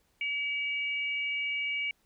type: tone pair together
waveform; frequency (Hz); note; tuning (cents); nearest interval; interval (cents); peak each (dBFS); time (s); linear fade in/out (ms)
sine; 2283 / 2834; D7 / F7; -50 / +25; major third; 375; -30 / -37; 0.21-1.91; 2
effects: pink hiss -71 dBFS RMS until 2.05 s